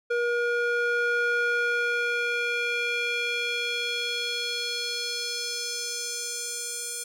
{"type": "tone with band-pass filter sweep", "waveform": "square", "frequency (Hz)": 477.4, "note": "A#4", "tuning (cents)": 41, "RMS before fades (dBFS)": -28, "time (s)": [0.1, 7.04], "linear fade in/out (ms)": 10, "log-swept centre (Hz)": [970, 8500], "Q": 2, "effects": []}